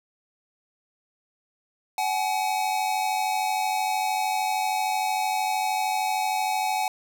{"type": "tone pair together", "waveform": "square", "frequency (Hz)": [754.9, 848], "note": ["F#5", "G#5"], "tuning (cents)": [35, 36], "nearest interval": "major second", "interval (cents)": 201, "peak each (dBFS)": -27, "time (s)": [1.98, 6.88], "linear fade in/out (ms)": 2, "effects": []}